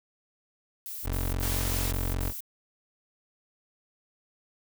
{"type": "noise bursts", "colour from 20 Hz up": "violet", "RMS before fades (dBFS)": -38, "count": 6, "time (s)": [0.86, 2.405], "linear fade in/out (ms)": 0, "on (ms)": 200, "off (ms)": 69}
{"type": "tone", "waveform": "25% pulse", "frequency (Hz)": 45, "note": "F#1", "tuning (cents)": -47, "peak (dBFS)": -24, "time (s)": [1.03, 2.33], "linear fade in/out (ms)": 50}
{"type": "noise", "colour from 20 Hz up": "white", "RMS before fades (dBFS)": -34, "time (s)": [1.42, 1.92], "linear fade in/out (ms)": 10}
{"effects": []}